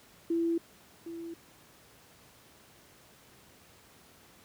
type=tone with echo; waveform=sine; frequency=334.6 Hz; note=E4; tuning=26 cents sharp; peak=-26 dBFS; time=0.3-0.58 s; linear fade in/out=5 ms; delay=760 ms; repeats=1; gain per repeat=-12 dB; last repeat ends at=1.34 s; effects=pink hiss -58 dBFS RMS until 4.44 s + high-pass 80 Hz 12 dB/octave